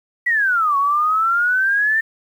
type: exponential two-way sweep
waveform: sine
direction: down then up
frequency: 1975.5 to 1102 to 1806 Hz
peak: -14 dBFS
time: 0.26-2.01 s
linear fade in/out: 10 ms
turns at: 0.77 s
effects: 8-bit